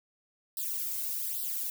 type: noise with flanger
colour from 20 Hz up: violet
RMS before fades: -34 dBFS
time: 0.57-1.7 s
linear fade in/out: 2 ms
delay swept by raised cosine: 0.22 to 1.92 ms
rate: 1.2 Hz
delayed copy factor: +0.95
effects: none